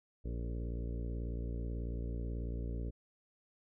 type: harmonic tone with a mistuned harmonic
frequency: 58.27 Hz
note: A#1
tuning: in tune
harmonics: 1 / 2 / 3 / 4 / 5 / 6 / 7 / 8 / 9 / 10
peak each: -37 / -44 / -49 / -50 / -50 / -55 / -53 / -54 / -60 / -61 dBFS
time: 0.24-2.91 s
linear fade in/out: 20 ms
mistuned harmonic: 7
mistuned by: +26 cents
effects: none